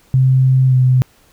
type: tone with pitch glide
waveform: sine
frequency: 130.81 to 128.04 Hz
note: C3 to C3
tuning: 0 to -37 cents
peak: -8 dBFS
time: 0.14-1.02 s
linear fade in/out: 0 ms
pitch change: -37 cents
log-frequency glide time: 0.67-0.75 s
effects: pink hiss -52 dBFS RMS until 1.32 s